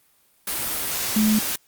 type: tone in noise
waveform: sine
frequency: 215 Hz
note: A3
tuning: 40 cents flat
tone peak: -16 dBFS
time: 1.16-1.39 s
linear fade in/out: 5 ms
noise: white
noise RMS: -26 dBFS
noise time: 0.47-1.56 s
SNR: +7 dB
effects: white hiss -61 dBFS RMS until 1.67 s + Opus 32 kbps